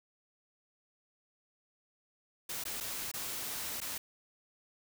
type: noise with dropouts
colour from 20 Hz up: white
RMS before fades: -39 dBFS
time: 2.49-3.98 s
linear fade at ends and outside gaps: 5 ms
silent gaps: 2.639-2.652 / 2.803-2.807 / 3.116-3.138 / 3.804-3.814 s
effects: none